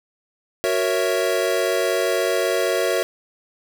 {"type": "chord", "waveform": "square", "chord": "F# dominant seventh", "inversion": "none", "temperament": "equal", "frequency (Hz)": [370, 466.2, 554.4, 659.3], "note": ["F#4", "A#4", "C#5", "E5"], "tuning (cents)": [0, 0, 0, 0], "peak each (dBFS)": -25, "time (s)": [0.64, 3.03], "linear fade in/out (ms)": 0, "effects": []}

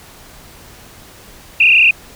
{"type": "tone with frequency modulation", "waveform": "sine", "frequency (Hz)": 2608, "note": "E7", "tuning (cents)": -19, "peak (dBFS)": -6, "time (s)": [1.6, 1.91], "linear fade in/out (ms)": 5, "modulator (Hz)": 31.8, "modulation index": 5.6, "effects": ["pink hiss -40 dBFS RMS until 2.15 s"]}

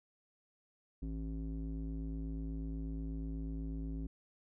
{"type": "tone with low-pass filter", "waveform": "square", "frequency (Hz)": 54.1, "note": "A1", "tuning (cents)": -29, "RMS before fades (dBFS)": -40, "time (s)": [1.02, 4.07], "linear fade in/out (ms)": 5, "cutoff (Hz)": 270, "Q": 2.9, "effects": []}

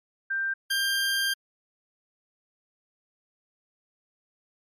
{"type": "tone pair in turn", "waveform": ["sine", "20% pulse"], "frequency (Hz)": [1575, 1590.5], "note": ["G6", "G6"], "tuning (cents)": [8, 25], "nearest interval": "unison", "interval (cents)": 17, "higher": "second", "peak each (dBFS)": [-25, -19], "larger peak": "second", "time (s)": [[0.3, 0.54], [0.7, 1.34]], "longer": "second", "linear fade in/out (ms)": 10, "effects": ["MP3 64 kbps"]}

